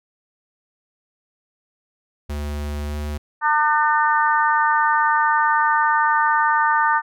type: tone with pitch glide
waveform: square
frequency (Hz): 73.42 to 74.27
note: D2 to D2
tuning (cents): 0 to +20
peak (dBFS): -25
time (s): 2.29-3.18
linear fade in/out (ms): 10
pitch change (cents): +20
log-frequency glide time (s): 2.87-2.94
type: harmonic tone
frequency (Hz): 301.5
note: D4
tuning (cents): +46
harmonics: 3 / 4 / 5 / 6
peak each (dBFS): -18 / -20 / -22 / -24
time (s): 3.41-7.02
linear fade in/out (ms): 50
effects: none